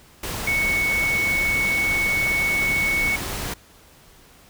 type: tone in noise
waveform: sine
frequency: 2217 Hz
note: C#7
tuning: in tune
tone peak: -19 dBFS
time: 0.47-3.16 s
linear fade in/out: 5 ms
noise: pink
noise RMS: -29 dBFS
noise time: 0.23-3.54 s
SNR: +7 dB
effects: pink hiss -51 dBFS RMS until 4.49 s